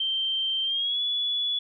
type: tone with pitch glide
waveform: sine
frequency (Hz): 3136 to 3420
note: G7 to A7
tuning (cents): 0 to -50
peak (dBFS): -24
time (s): 0-1.59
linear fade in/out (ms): 5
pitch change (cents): +150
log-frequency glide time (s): 0.64-1.01
effects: none